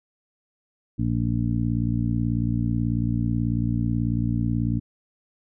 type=harmonic tone; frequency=58.27 Hz; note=A#1; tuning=in tune; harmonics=1 / 2 / 3 / 4 / 5; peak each=-30 / -24 / -30 / -27 / -30 dBFS; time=0.98-4.8 s; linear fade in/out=20 ms; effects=none